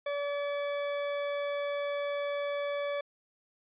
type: tone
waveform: 40% pulse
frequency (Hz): 573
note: D5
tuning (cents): -43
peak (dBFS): -30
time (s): 0.06-3.01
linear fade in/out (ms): 5
effects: resampled to 8000 Hz